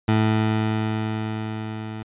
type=tone with level ramp; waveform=20% pulse; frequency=109.3 Hz; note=A2; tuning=11 cents flat; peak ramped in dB=-11 to -26 dBFS; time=0.08-2.03 s; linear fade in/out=5 ms; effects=resampled to 8000 Hz